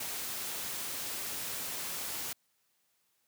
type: noise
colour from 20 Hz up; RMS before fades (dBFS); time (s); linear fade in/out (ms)
white; -38; 0-2.33; 5
effects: white hiss -75 dBFS RMS until 3.27 s + high-pass 80 Hz 12 dB/octave